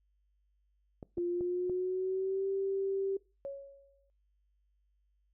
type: clicks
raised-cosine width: 2 ms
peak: -30 dBFS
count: 4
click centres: 1.028 / 1.181 / 1.409 / 1.697 s
type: tone with pitch glide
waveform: sine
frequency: 349.2 to 389.7 Hz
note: F4 to G4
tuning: 0 to -10 cents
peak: -30 dBFS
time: 1.17-3.17 s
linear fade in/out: 5 ms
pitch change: +190 cents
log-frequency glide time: 1.28-2.47 s
type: tone with exponential decay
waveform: sine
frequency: 554.4 Hz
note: C#5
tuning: in tune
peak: -35 dBFS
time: 3.45-4.1 s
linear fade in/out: 0 ms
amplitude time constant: 140 ms
effects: noise-tail reverb RT60 0.3 s tail -22 dB re dry + added 50 Hz sine -70 dBFS peak until 5.33 s